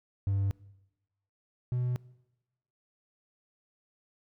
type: tone pair in turn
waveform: triangle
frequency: 98.5 / 124.1 Hz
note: G2 / B2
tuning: +9 / +9 cents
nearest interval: major third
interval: 400 cents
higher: second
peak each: -23 / -25 dBFS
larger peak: first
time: 0.27-0.51 / 1.72-1.96 s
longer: neither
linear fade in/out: 0 ms
effects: noise-tail reverb RT60 1.0 s tail -23 dB re dry + tanh soft clip ceiling -19 dBFS